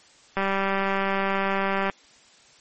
click train, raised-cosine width 0.5 ms, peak -10 dBFS, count 299, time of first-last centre 0.37-1.898 s, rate 195 Hz, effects white hiss -54 dBFS RMS until 2.6 s + MP3 32 kbps

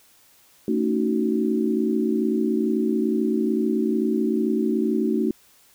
sine chord, D# half-diminished seventh, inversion second, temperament just, 224 / 280 / 311.1 / 373.4 Hz, A3 / C#4 / D#4 / F#4, +31 / +18 / 0 / +16 cents, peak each -23 / -28 / -25 / -25 dBFS, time 0.68-5.31 s, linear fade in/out 2 ms, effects white hiss -56 dBFS RMS until 5.74 s

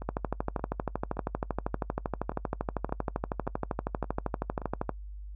two click trains, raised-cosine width 1 ms, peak -24 / -15 dBFS, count 9 / 62, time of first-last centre 0.02-4.618 / 0.09-4.893 s, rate 1.74 / 12.7 Hz, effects noise-tail reverb RT60 0.1 s tail -22 dB re dry + added 50 Hz sine -39 dBFS peak until 5.35 s

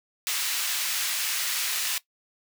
pink high-pass noise, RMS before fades -28 dBFS, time 0.27-1.98 s, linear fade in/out 0 ms, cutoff 2200 Hz, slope 12 dB/octave, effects noise-tail reverb RT60 0.1 s tail -18 dB re dry

